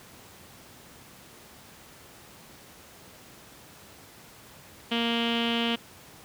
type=tone with low-pass filter; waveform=sawtooth; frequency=233.1 Hz; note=A#3; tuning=in tune; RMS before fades=-27 dBFS; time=4.91-5.76 s; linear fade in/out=10 ms; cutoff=3100 Hz; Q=7.7; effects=pink hiss -50 dBFS RMS until 6.24 s + high-pass 80 Hz 12 dB/octave